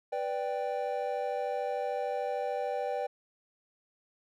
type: chord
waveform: triangle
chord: G major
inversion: first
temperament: equal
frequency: 493.9 / 587.3 / 784 Hz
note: B4 / D5 / G5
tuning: 0 / 0 / 0 cents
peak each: -33 dBFS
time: 0.12-3.07 s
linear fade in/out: 10 ms
effects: none